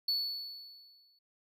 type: tone with exponential decay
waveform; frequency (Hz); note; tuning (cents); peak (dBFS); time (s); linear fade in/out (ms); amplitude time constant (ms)
triangle; 4435; C#8; 0; -26; 0.08-1.19; 5; 240
effects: none